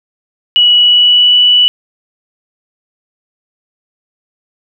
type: tone with pitch glide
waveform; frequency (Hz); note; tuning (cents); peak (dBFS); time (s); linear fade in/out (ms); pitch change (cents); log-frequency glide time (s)
sine; 2931 to 2958; F#7 to F#7; -17 to -1; -4; 0.56-1.68; 0; +16; 0.73-1.39
effects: none